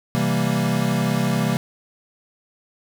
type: chord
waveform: square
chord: C dominant seventh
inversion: none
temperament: equal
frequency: 130.81 / 164.81 / 196 / 233.1 Hz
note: C3 / E3 / G3 / Bb3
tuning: 0 / 0 / 0 / 0 cents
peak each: -25 dBFS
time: 0.15-1.57 s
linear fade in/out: 0 ms
effects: none